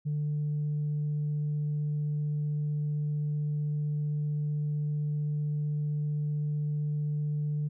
sine tone, 148.7 Hz, D3, 22 cents sharp, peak -26 dBFS, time 0.05-7.69 s, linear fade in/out 20 ms, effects tanh soft clip ceiling -25 dBFS

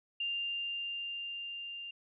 sine tone with level ramp, 2794 Hz, F7, in tune, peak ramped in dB -32 to -41 dBFS, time 0.2-1.91 s, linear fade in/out 5 ms, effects none

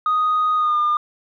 sine tone with pitch glide, 1244.5 to 1207 Hz, D#6 to D6, 0 to +47 cents, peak -14 dBFS, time 0.06-0.97 s, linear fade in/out 2 ms, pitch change -53 cents, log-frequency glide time 0.56-0.78 s, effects tanh soft clip ceiling -13 dBFS

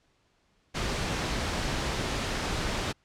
pink noise, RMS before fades -30 dBFS, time 0.74-2.93 s, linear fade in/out 20 ms, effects pink hiss -69 dBFS RMS until 3.04 s + low-pass 6000 Hz 12 dB/octave

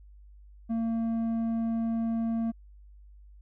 square tone with low-pass filter, 227.8 Hz, A#3, 40 cents flat, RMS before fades -29 dBFS, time 0.69-2.52 s, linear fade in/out 20 ms, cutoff 540 Hz, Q 0.67, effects added 50 Hz sine -49 dBFS peak until 3.41 s

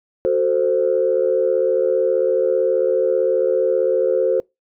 sine chord, F# diminished, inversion none, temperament equal with one note detuned, 370 / 445.1 / 523.3 Hz, F#4 / A4 / C5, 0 / +20 / 0 cents, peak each -20 / -19 / -17 dBFS, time 0.25-4.4 s, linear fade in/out 0 ms, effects noise-tail reverb RT60 0.2 s tail -25 dB re dry + tanh soft clip ceiling -6 dBFS

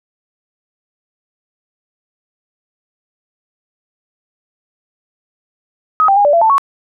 sine tone with pitch steps, 1264 / 786 / 817 / 583 / 677 / 885 / 1112 Hz, D#6 / G5 / G#5 / D5 / E5 / A5 / C#6, +27 / +4 / -29 / -13 / +46 / +10 / +5 cents, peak -7 dBFS, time 6-6.581 s, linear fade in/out 0 ms, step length 83 ms, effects none

